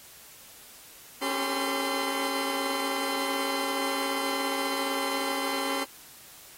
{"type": "tone cluster", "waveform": "15% pulse", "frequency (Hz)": [274.3, 392.9, 448.7, 1028], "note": ["C#4", "G4", "A4", "C6"], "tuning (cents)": [-18, 4, 34, -31], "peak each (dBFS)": [-25, -29, -33, -26], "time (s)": [1.21, 5.85], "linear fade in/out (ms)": 20, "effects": ["white hiss -50 dBFS RMS until 6.57 s", "AAC 48 kbps"]}